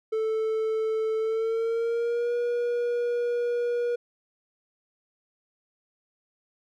triangle tone with pitch glide, 440 to 479.8 Hz, A4 to A#4, 0 to +50 cents, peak -22 dBFS, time 0.12-3.96 s, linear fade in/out 10 ms, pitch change +150 cents, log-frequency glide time 1.18-2.34 s, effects none

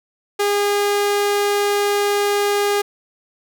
sawtooth tone, 407.9 Hz, G#4, 31 cents flat, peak -12 dBFS, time 0.39-2.82 s, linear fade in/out 10 ms, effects none

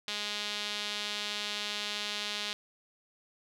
sawtooth tone with band-pass filter, 207.7 Hz, G#3, in tune, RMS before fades -36 dBFS, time 0.08-2.53 s, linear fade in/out 0 ms, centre 3700 Hz, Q 2.1, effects none

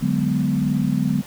sine chord, G# half-diminished seventh, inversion second, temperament equal, 146.83 / 185 / 207.7 / 246.9 Hz, D3 / F#3 / G#3 / B3, 0 / 0 / 0 / 0 cents, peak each -23 dBFS, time 0.01-1.22 s, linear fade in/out 20 ms, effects pink hiss -41 dBFS RMS until 1.26 s

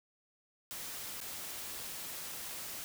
white noise with dropouts, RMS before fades -43 dBFS, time 0.71-2.84 s, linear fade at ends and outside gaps 0 ms, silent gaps 1.203-1.213 s, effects none

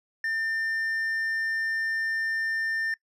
sine tone with hard clipping, 1800 Hz, A6, 39 cents sharp, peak -27 dBFS, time 0.24-2.94 s, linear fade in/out 2 ms, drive 3 dB, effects noise-tail reverb RT60 0.1 s tail -23 dB re dry + resampled to 32000 Hz

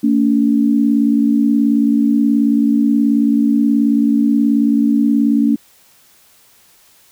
sine tone pair together, 226.2 / 284.8 Hz, A3 / C#4, +48 / +47 cents, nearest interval major third, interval 399 cents, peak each -13 dBFS, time 0.03-5.56 s, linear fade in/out 10 ms, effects white hiss -50 dBFS RMS until 7.11 s

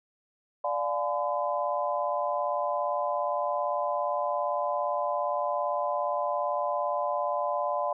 sine chord, D diminished seventh, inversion none, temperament just, 587.3 / 704.8 / 845.8 / 1014.9 Hz, D5 / F5 / Ab5 / Cb6, 0 / +16 / +31 / +47 cents, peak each -30 / -32 / -35 / -31 dBFS, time 0.64-7.93 s, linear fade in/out 5 ms, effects none

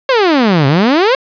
sawtooth exponential two-way sweep, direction down then up, 554.4 to 130.81 to 554.4 Hz, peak -4 dBFS, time 0.09-1.15 s, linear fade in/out 2 ms, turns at 0.67 s, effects resampled to 11025 Hz + 7-bit

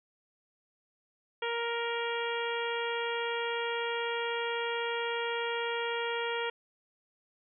harmonic tone, 468.1 Hz, A#4, 7 cents sharp, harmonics 1 / 2 / 3 / 4 / 5 / 6 / 7, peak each -34 / -37 / -39 / -40 / -41 / -42 / -42 dBFS, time 1.42-6.5 s, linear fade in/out 5 ms, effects none

